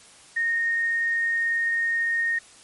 sine tone, 1849 Hz, A#6, 15 cents flat, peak -21 dBFS, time 0.36-2.39 s, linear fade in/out 10 ms, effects white hiss -50 dBFS RMS until 2.63 s + MP3 48 kbps

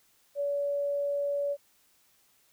sine tone, 570 Hz, C#5, 48 cents sharp, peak -27 dBFS, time 0.35-1.57 s, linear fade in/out 50 ms, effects white hiss -66 dBFS RMS until 2.52 s

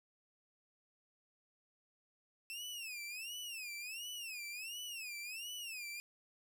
sawtooth tone with vibrato, 2637 Hz, E7, in tune, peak -40 dBFS, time 2.5-6 s, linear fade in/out 0 ms, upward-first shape sine, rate 1.4 Hz, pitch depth 210 cents each way, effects none

